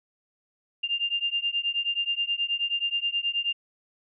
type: beating tone pair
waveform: sine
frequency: 2794 / 2803.4 Hz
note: F7 / F7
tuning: 0 / +6 cents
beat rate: 9.4 Hz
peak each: -28 dBFS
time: 0.83-3.53 s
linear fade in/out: 10 ms
effects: none